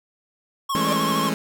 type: tone with vibrato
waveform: square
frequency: 1083 Hz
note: C#6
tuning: 41 cents flat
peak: -23 dBFS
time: 0.69-1.3 s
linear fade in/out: 10 ms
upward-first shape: triangle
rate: 13 Hz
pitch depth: 66 cents each way
type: chord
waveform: sawtooth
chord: A major seventh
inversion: second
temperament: just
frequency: 165 / 206.2 / 220 / 275 Hz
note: E3 / G#3 / A3 / C#4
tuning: +2 / -12 / 0 / -14 cents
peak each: -24 dBFS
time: 0.75-1.34 s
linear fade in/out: 0 ms
type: tone with exponential growth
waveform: 40% pulse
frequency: 594 Hz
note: D5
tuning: 20 cents sharp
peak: -20 dBFS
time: 0.76-0.93 s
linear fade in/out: 2 ms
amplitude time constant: 36 ms
effects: none